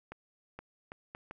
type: accelerating click train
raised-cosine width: 0.5 ms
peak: -28 dBFS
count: 5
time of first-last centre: 0.12-1.311 s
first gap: 470 ms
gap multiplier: 0.7
effects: none